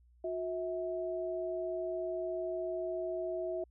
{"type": "tone pair together", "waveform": "sine", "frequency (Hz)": [361.7, 648], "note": ["F#4", "E5"], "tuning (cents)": [-39, -30], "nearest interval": "minor seventh", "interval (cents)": 1009, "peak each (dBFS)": [-37, -36], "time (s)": [0.24, 3.64], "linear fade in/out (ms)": 5, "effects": ["added 60 Hz sine -61 dBFS peak until 3.7 s"]}